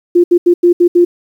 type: tone bursts at uneven times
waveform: sine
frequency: 349.7 Hz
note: F4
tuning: 2 cents sharp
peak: -4 dBFS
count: 6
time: 0.15-0.24 / 0.31-0.38 / 0.46-0.54 / 0.63-0.73 / 0.8-0.88 / 0.95-1.05 s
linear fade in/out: 10 ms
effects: 7-bit